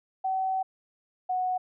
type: tone pair in turn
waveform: sine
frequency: 760 / 737.1 Hz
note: F#5 / F#5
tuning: +46 / -7 cents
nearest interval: minor second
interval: 53 cents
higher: first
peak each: -25 dBFS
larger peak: neither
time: 0.24-0.63 / 1.29-1.58 s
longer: first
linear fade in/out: 10 ms
effects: none